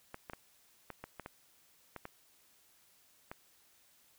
clicks, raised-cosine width 0.5 ms, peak -28 dBFS, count 10, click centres 0.144 / 0.298 / 0.334 / 0.903 / 1.04 / 1.197 / 1.261 / 1.963 / 2.054 / 3.315 s, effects white hiss -67 dBFS RMS until 4.18 s

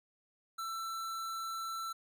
square tone, 1336 Hz, E6, 23 cents sharp, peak -38 dBFS, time 0.58-1.93 s, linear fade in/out 10 ms, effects none

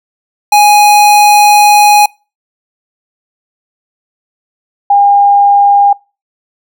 square / sine tone pair in turn, 830.6 / 807 Hz, G#5 / G#5, 0 / -50 cents, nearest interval unison, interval 50 cents, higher first, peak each -3 dBFS, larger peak neither, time 0.52-2.06 / 4.9-5.93 s, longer first, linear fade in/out 5 ms, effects noise-tail reverb RT60 0.3 s tail -25 dB re dry

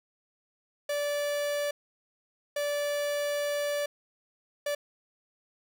45% pulse tone bursts at uneven times, 581 Hz, D5, 19 cents flat, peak -28 dBFS, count 3, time 0.89-1.71 / 2.56-3.86 / 4.66-4.75 s, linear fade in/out 5 ms, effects none

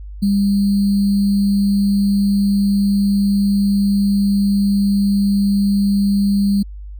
sine tone with sample-and-hold, 200.1 Hz, G3, 36 cents sharp, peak -12 dBFS, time 0.22-6.63 s, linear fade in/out 10 ms, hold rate 4410 Hz, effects added 50 Hz sine -29 dBFS peak until 6.99 s

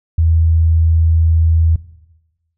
sine tone, 81.5 Hz, E2, 19 cents flat, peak -9 dBFS, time 0.18-1.76 s, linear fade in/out 5 ms, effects noise-tail reverb RT60 1.0 s tail -17 dB re dry

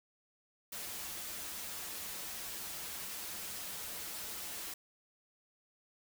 white noise with comb filter, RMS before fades -43 dBFS, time 0.72-4.74 s, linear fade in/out 5 ms, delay 7.6 ms, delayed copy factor -0.5, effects none

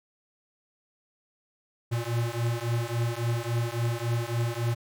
square beating tone pair, 116 / 119.6 Hz, A#2 / A#2, -8 / +45 cents, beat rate 3.6 Hz, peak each -30 / -30 dBFS, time 1.91-4.75 s, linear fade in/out 20 ms, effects none

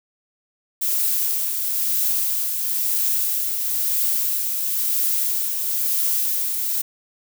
violet noise with tremolo, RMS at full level -20 dBFS, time 0.81-6.82 s, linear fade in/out 10 ms, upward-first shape triangle, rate 1 Hz, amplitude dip 40%, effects none

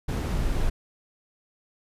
brown noise, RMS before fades -25 dBFS, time 0.08-0.7 s, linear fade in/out 10 ms, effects resampled to 32000 Hz

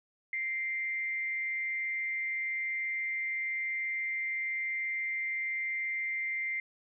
sine tone with frequency modulation, 2093 Hz, C7, in tune, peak -31 dBFS, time 0.33-6.6 s, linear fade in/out 2 ms, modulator 226 Hz, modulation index 0.25, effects none

